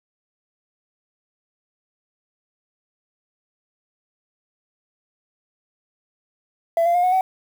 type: tone with pitch steps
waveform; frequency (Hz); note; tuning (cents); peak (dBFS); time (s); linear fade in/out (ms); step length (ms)
sine; 670 / 690 / 710.7 / 731.9 / 753.8; E5 / F5 / F5 / F#5 / F#5; +28 / -21 / +30 / -19 / +32; -13; 6.77-7.21; 2; 88
effects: tanh soft clip ceiling -13 dBFS + 7-bit